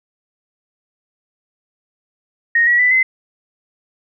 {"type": "tone with pitch steps", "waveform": "sine", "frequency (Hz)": [1864.7, 1924.9, 1987, 2051], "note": ["A#6", "B6", "B6", "C7"], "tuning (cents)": [0, -45, 10, -35], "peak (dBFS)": -10, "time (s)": [2.55, 3.03], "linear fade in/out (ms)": 5, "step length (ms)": 120, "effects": []}